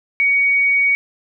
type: tone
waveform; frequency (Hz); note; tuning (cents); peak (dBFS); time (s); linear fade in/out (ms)
sine; 2245; C#7; +21; -12; 0.2-0.95; 0
effects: none